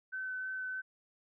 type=tone with vibrato; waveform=sine; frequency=1521 Hz; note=F#6; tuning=47 cents sharp; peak=-36 dBFS; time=0.12-0.82 s; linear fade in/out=20 ms; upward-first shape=sine; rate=3.2 Hz; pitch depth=9 cents each way; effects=none